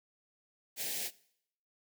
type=band-stop noise; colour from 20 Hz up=white; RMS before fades=-37 dBFS; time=0.76-1.11 s; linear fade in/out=50 ms; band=810 to 1700 Hz; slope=48 dB/octave; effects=noise-tail reverb RT60 0.7 s tail -21 dB re dry + high-pass 200 Hz 12 dB/octave